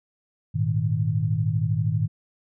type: chord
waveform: sine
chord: Ab suspended second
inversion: none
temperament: equal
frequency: 103.83 / 116.54 / 155.56 Hz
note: Ab2 / Bb2 / Eb3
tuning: 0 / 0 / 0 cents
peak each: -25 dBFS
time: 0.54-2.08 s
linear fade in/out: 20 ms
effects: none